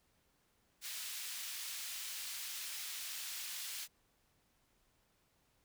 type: high-pass noise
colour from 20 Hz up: pink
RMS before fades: -44 dBFS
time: 0.81-3.88 s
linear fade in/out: 50 ms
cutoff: 2700 Hz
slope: 12 dB/octave
effects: pink hiss -75 dBFS RMS until 5.64 s